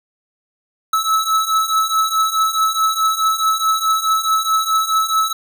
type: beating tone pair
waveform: square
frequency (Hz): 1300 / 1304.7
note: E6 / E6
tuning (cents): -24 / -18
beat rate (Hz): 4.7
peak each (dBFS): -20 / -17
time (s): 0.93-5.33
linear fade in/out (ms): 5
effects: none